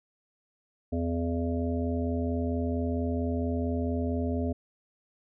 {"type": "harmonic tone", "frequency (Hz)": 84.4, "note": "E2", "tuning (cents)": 41, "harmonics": [1, 3, 5, 7, 8], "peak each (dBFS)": [-30, -30, -36, -38, -40], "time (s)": [0.92, 4.53], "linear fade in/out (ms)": 10, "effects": []}